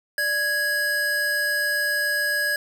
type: tone pair together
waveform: square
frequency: 589.4 / 1661.2 Hz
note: D5 / G#6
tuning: +6 / 0 cents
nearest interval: octave + tritone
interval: 1794 cents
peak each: -33 / -22 dBFS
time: 0.18-2.56 s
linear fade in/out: 2 ms
effects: none